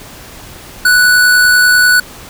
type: tone with amplitude modulation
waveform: square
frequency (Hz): 1480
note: F#6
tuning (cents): 0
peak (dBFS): -5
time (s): 0.85-2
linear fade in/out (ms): 5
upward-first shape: sine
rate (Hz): 70.1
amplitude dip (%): 25
effects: pink hiss -33 dBFS RMS until 2.29 s